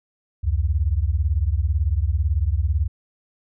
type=beating tone pair; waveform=sine; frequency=68.2 / 86.2 Hz; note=C#2 / F2; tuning=-28 / -22 cents; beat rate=18 Hz; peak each=-20 / -21 dBFS; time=0.43-2.88 s; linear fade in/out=20 ms; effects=none